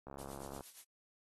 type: click train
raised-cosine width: 1 ms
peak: -34 dBFS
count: 38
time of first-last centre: 0.07-0.608 s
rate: 68.8 Hz
type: noise with tremolo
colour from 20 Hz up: blue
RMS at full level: -50 dBFS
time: 0.18-0.84 s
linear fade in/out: 10 ms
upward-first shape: triangle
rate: 8.6 Hz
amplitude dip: 80%
effects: AAC 32 kbps